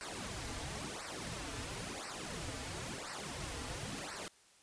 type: noise with flanger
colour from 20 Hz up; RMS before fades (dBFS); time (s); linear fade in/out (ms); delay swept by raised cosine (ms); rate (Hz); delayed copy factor
pink; -43; 0.01-4.28; 0; 0.29 to 5.49; 0.97; -0.85
effects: white hiss -65 dBFS RMS until 4.62 s + resampled to 22050 Hz